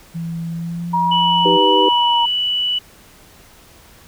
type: tone with pitch glide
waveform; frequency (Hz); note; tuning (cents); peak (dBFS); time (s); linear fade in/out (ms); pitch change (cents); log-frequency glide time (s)
sine; 166.4 to 173.27; E3 to F3; +17 to -13; -22; 0.14-1.58; 20; +70; 0.54-0.95
type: tone with vibrato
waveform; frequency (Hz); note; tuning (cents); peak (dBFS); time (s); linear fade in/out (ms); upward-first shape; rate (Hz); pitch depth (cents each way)
sine; 949; A#5; +31; -14; 0.93-2.26; 10; triangle; 1.3; 21
type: tone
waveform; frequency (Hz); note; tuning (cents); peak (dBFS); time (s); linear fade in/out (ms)
sine; 2960; F#7; 0; -16; 1.11-2.79; 10
type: chord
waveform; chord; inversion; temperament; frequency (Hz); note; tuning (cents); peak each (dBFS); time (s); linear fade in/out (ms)
sine; Eb augmented; none; equal; 311.1 / 392 / 493.9; Eb4 / G4 / B4; 0 / 0 / 0; -20 / -17 / -18; 1.45-1.89; 5
effects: pink hiss -46 dBFS RMS until 4.07 s